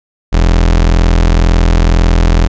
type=tone; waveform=35% pulse; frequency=41.98 Hz; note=E1; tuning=32 cents sharp; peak=-4 dBFS; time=0.32-2.48 s; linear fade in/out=20 ms; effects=resampled to 16000 Hz